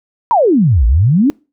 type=exponential two-way sweep; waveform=sine; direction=down then up; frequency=1006 to 53.1 to 307.1 Hz; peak=-7 dBFS; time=0.31-1.3 s; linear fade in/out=0 ms; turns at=0.86 s; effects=noise-tail reverb RT60 0.3 s tail -25 dB re dry